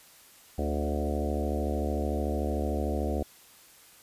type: harmonic tone with a mistuned harmonic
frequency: 73.42 Hz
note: D2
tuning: in tune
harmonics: 1 / 3 / 4 / 5 / 6 / 7 / 8 / 9 / 10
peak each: -30 / -35 / -36 / -37 / -38 / -38 / -39 / -40 / -40 dBFS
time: 0.58-3.23 s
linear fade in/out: 5 ms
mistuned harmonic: 7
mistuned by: +18 cents
effects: white hiss -55 dBFS RMS until 4.02 s + resampled to 32000 Hz